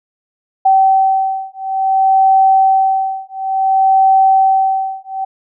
sine beating tone pair, 769 / 769.57 Hz, G5 / G5, -33 / -32 cents, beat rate 0.57 Hz, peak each -12 dBFS, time 0.65-5.25 s, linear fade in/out 10 ms, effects none

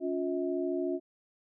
sine tone cluster, 281.2 / 354.9 / 641 Hz, C#4 / F4 / E5, +25 / +28 / -49 cents, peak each -34 / -31 / -37 dBFS, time 0-1 s, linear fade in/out 50 ms, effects none

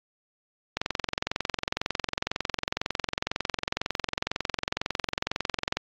click train, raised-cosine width 0.2 ms, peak -8 dBFS, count 111, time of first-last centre 0.77-5.77 s, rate 22 Hz, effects low-pass 5000 Hz 12 dB/octave + AAC 32 kbps

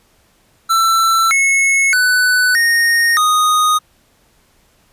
square tone with pitch steps, 1337 / 2187 / 1495 / 1854 / 1242 Hz, E6 / C#7 / F#6 / A#6 / D#6, +24 / -24 / +17 / -10 / -3 cents, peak -11 dBFS, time 0.69-3.79 s, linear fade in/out 20 ms, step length 620 ms, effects pink hiss -55 dBFS RMS until 4.92 s + resampled to 32000 Hz

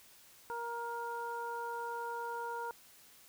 harmonic tone, 470 Hz, A#4, 14 cents sharp, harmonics 1 / 2 / 3, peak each -43 / -39 / -45 dBFS, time 0.5-2.71 s, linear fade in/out 0 ms, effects white hiss -60 dBFS RMS until 3.28 s

